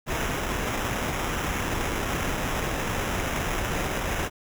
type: noise with sample-and-hold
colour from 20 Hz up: pink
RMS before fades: -28 dBFS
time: 0.06-4.3 s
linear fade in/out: 50 ms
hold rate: 4410 Hz
effects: none